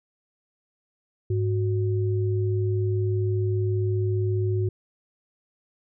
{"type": "tone pair together", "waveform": "sine", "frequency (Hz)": [103.38, 368.4], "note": ["G#2", "F#4"], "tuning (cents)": [-7, -7], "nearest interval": "octave + minor seventh", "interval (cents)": 2200, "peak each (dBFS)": [-22, -28], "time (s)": [1.3, 4.69], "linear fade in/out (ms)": 5, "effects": []}